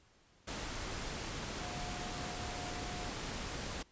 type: tone in noise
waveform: sine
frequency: 717 Hz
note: F5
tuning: 45 cents sharp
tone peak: -47 dBFS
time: 1.6-3.1 s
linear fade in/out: 10 ms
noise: pink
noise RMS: -41 dBFS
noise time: 0.47-3.83 s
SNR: -9 dB
effects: pink hiss -67 dBFS RMS until 3.91 s + resampled to 16000 Hz